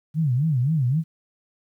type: tone with vibrato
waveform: sine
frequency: 140.6 Hz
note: C#3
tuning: 25 cents sharp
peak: -18 dBFS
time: 0.14-1.04 s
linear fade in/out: 50 ms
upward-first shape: sine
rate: 3.8 Hz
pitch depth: 260 cents each way
effects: 10-bit